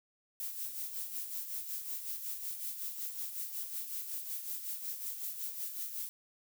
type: noise with tremolo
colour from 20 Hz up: violet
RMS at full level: -38 dBFS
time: 0.4-6.09 s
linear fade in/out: 0 ms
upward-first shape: sine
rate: 5.4 Hz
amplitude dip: 55%
effects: none